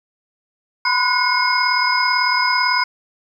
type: tone cluster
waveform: sine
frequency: 990 / 1028 / 1466 / 2165 / 5020 Hz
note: B5 / C6 / F#6 / C#7 / D#8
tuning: +4 / -31 / -16 / -41 / +15 cents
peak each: -21 dBFS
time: 0.85-2.84 s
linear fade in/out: 5 ms
effects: 8-bit